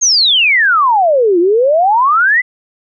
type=exponential two-way sweep; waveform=sine; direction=down then up; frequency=6640 to 334 to 2056 Hz; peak=-7 dBFS; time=0.01-2.42 s; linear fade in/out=20 ms; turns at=1.39 s; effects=none